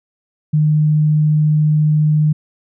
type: tone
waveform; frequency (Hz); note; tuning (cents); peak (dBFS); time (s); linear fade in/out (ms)
sine; 152.4; D#3; -36; -10; 0.53-2.33; 10
effects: none